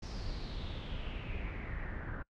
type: noise with low-pass filter sweep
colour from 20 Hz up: brown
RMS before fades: -40 dBFS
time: 0.02-2.23 s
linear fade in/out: 10 ms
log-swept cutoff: 5400 to 1500 Hz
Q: 5.4
effects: noise-tail reverb RT60 0.1 s tail -24 dB re dry